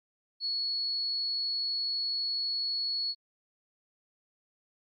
sine tone, 4376 Hz, C#8, 23 cents flat, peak -29 dBFS, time 0.4-3.15 s, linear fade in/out 50 ms, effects AAC 48 kbps

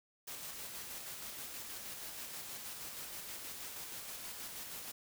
white noise with tremolo, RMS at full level -45 dBFS, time 0.27-4.92 s, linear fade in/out 10 ms, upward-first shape square, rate 6.3 Hz, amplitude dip 25%, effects none

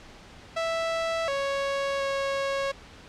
sawtooth tone with pitch steps, 659 / 554 / 550 Hz, E5 / C#5 / C#5, -1 / -1 / -14 cents, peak -22 dBFS, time 0.56-2.72 s, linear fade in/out 10 ms, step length 720 ms, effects pink hiss -48 dBFS RMS until 3.08 s + low-pass 5000 Hz 12 dB/octave

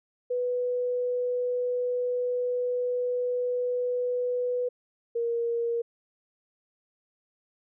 sine tone pair in turn, 493.9 / 468.3 Hz, B4 / A#4, 0 / +8 cents, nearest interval minor second, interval 92 cents, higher first, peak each -25 dBFS, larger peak neither, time 0.3-4.69 / 5.15-5.82 s, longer first, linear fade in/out 10 ms, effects none

